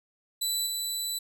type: tone with level steps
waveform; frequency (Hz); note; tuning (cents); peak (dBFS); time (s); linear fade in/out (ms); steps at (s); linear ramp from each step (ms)
20% pulse; 3976; B7; +11; -21 / -24; 0.41-1.19; 10; 0.66; 10
effects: none